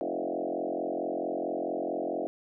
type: tone with frequency modulation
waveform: sine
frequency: 490.3 Hz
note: B4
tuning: 13 cents flat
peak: -29 dBFS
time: 0.01-2.27 s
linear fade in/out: 0 ms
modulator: 44.5 Hz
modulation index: 4.9
effects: none

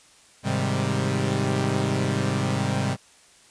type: chord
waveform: sawtooth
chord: Ab major seventh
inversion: none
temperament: equal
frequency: 103.83 / 130.81 / 155.56 / 196 Hz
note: Ab2 / C3 / Eb3 / G3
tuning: 0 / 0 / 0 / 0 cents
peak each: -24 / -22 / -27 / -24 dBFS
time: 0.43-2.97 s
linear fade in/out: 50 ms
effects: white hiss -54 dBFS RMS until 3.5 s + resampled to 22050 Hz

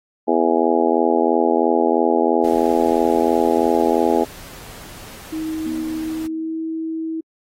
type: harmonic tone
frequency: 83 Hz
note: E2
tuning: 12 cents sharp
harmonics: 3 / 4 / 5 / 6 / 7 / 8 / 9 / 10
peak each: -22 / -20 / -20 / -22 / -27 / -23 / -28 / -22 dBFS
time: 0.27-4.25 s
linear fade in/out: 20 ms
type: noise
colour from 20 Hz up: pink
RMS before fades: -39 dBFS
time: 2.44-6.27 s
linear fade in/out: 5 ms
type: tone with pitch glide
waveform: sine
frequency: 316.5 to 322.4 Hz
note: D#4 to E4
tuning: +30 to -38 cents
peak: -22 dBFS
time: 5.32-7.21 s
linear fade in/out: 10 ms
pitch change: +32 cents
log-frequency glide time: 5.98-6.58 s
type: tone with exponential decay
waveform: sine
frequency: 243.9 Hz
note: B3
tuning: 21 cents flat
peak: -26 dBFS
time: 5.66-7.18 s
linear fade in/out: 2 ms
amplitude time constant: 330 ms
effects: AAC 48 kbps

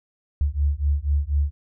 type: beating tone pair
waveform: sine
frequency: 70.2 / 74.3 Hz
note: C#2 / D2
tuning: +22 / +21 cents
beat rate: 4.1 Hz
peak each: -22 dBFS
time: 0.41-1.51 s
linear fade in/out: 0 ms
effects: none

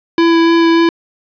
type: tone with vibrato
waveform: square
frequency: 333.1 Hz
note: E4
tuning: 18 cents sharp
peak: -8 dBFS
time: 0.18-0.89 s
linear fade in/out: 2 ms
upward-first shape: sine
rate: 3.4 Hz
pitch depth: 9 cents each way
effects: resampled to 11025 Hz + 7-bit

